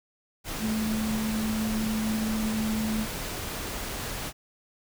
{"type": "tone in noise", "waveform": "sine", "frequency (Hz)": 218.2, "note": "A3", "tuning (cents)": -14, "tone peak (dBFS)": -26, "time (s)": [0.59, 3.07], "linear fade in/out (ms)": 50, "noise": "pink", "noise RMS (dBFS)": -34, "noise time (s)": [0.44, 4.33], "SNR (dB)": 5, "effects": []}